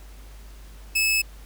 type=tone; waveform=sawtooth; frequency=2599 Hz; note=E7; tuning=25 cents flat; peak=-16 dBFS; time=0.95-1.22 s; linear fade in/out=10 ms; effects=added 50 Hz sine -41 dBFS peak until 1.45 s + pink hiss -52 dBFS RMS until 1.45 s